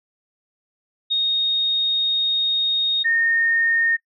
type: tone pair in turn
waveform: sine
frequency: 3720 / 1836.5 Hz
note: A#7 / A#6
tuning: -4 / -26 cents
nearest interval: octave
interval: 1222 cents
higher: first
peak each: -16 dBFS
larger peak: neither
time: 1.1-3.04 / 3.04-3.97 s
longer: first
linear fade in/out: 20 ms
effects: noise-tail reverb RT60 0.1 s tail -20 dB re dry